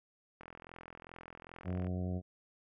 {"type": "click train", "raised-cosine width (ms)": 0.5, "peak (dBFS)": -34, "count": 63, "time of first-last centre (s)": [0.41, 1.869], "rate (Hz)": 42.5}
{"type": "harmonic tone", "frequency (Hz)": 91, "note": "F#2", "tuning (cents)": -28, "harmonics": [1, 2, 3, 4, 5, 6, 7, 8], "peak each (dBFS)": [-36, -38, -46, -48, -51, -52, -50, -55], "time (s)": [1.64, 2.22], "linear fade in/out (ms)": 50}
{"effects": []}